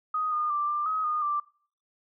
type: tone with pitch steps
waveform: sine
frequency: 1249 / 1220 / 1178 / 1188 / 1269 / 1225 / 1177 Hz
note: D#6 / D#6 / D6 / D6 / D#6 / D#6 / D6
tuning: +6 / -34 / +5 / +20 / +34 / -27 / +3 cents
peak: -25 dBFS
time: 0.14-1.4 s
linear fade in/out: 5 ms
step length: 180 ms
effects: noise-tail reverb RT60 0.5 s tail -23 dB re dry